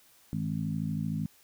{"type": "harmonic tone with a mistuned harmonic", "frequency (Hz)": 53, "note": "G#1", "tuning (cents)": 36, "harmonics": [2, 3, 4, 5], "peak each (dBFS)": [-39, -32, -34, -39], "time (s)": [0.33, 1.26], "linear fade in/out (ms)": 0, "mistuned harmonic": 2, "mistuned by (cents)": -70, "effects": ["white hiss -61 dBFS RMS until 1.43 s"]}